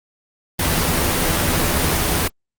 pink noise with comb filter, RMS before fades -18 dBFS, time 0.59-2.28 s, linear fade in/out 5 ms, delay 12 ms, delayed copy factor +0.5, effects Opus 24 kbps

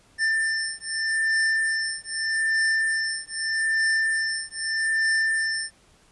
square beating tone pair, 1784 / 1784.81 Hz, A6 / A6, +23 / +24 cents, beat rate 0.81 Hz, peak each -26 dBFS, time 0.18-5.71 s, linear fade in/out 50 ms, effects pink hiss -58 dBFS RMS until 6.11 s + resampled to 24000 Hz

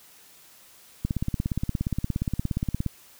click train, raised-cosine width 5 ms, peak -13 dBFS, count 32, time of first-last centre 1.05-2.863 s, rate 17.1 Hz, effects white hiss -53 dBFS RMS until 3.19 s

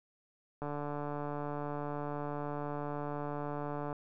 click train, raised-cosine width 1 ms, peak -25 dBFS, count 484, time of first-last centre 0.62-3.928 s, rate 146 Hz, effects none

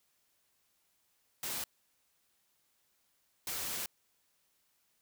white noise bursts at uneven times, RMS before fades -38 dBFS, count 2, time 1.43-1.64 / 3.47-3.86 s, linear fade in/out 2 ms, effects white hiss -75 dBFS RMS until 5.01 s

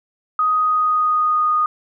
sine tone with pitch glide, 1251 to 1233.8 Hz, D#6 to D#6, +9 to -15 cents, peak -14 dBFS, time 0.39-1.66 s, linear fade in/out 2 ms, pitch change -24 cents, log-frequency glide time 0.52-1.5 s, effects none

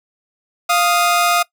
sawtooth tone pair together, 698.5 / 1242.3 Hz, F5 / D#6, 0 / -3 cents, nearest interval minor seventh, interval 997 cents, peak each -12 dBFS, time 0.69-1.43 s, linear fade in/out 10 ms, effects noise-tail reverb RT60 0.1 s tail -21 dB re dry

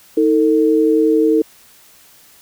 sine tone pair together, 316.9 / 448.1 Hz, D#4 / A4, +32 / +32 cents, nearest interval tritone, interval 600 cents, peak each -13 dBFS, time 0.17-1.42 s, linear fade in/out 5 ms, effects white hiss -47 dBFS RMS until 2.41 s

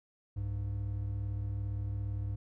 triangle tone pair together, 63.4 / 100.93 Hz, B1 / G#2, +46 / -49 cents, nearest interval minor sixth, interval 805 cents, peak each -37 / -32 dBFS, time 0.36-2.36 s, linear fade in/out 10 ms, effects none

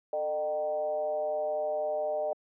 sine tone with frequency modulation, 607 Hz, D#5, 43 cents flat, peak -27 dBFS, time 0.13-2.33 s, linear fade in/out 2 ms, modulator 163 Hz, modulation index 0.74, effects high-pass 400 Hz 12 dB/octave

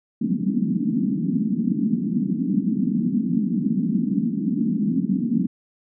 pink band-pass noise, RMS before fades -22 dBFS, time 0.21-5.47 s, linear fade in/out 5 ms, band 180 to 270 Hz, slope 48 dB/octave, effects none

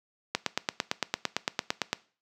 click train, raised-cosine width 0.2 ms, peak -8 dBFS, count 15, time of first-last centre 0.35-1.93 s, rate 8.86 Hz, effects noise-tail reverb RT60 0.4 s tail -20 dB re dry + high-pass 150 Hz 12 dB/octave

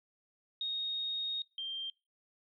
sine tone pair in turn, 3729 / 3170 Hz, A#7 / G7, 0 / +19 cents, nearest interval minor third, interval 281 cents, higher first, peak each -33 / -36 dBFS, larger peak first, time 0.61-1.42 / 1.58-1.9 s, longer first, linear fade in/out 2 ms, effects noise-tail reverb RT60 0.3 s tail -26 dB re dry

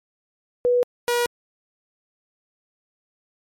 sine / sawtooth tone pair in turn, 490 / 480.5 Hz, B4 / B4, -14 / -48 cents, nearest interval unison, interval 34 cents, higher first, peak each -15 dBFS, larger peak neither, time 0.65-0.83 / 1.08-1.26 s, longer neither, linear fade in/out 0 ms, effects MP3 64 kbps

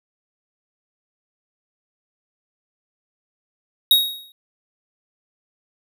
square tone with exponential decay, 3772 Hz, A#7, 20 cents sharp, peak -9 dBFS, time 3.91-4.32 s, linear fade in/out 2 ms, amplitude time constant 87 ms, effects none

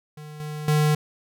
square tone with level steps, 151.2 Hz, D#3, 49 cents flat, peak -38 / -31 / -18 dBFS, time 0.17-0.95 s, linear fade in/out 5 ms, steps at 0.4 / 0.68 s, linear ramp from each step 2 ms, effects none

